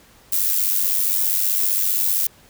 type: noise with amplitude modulation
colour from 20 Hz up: violet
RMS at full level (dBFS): -17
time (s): 0.32-2.27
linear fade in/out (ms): 5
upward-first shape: sine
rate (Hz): 95.3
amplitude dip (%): 60
effects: pink hiss -51 dBFS RMS until 2.49 s